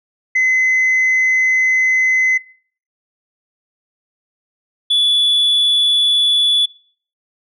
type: tone pair in turn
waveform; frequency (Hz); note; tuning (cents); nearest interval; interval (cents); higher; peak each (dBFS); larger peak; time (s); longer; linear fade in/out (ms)
sine; 2040 / 3438; C7 / A7; -44 / -41; major sixth; 903; second; -9; neither; 0.35-2.38 / 4.9-6.66; first; 10
effects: noise-tail reverb RT60 0.5 s tail -23 dB re dry + tanh soft clip ceiling -9 dBFS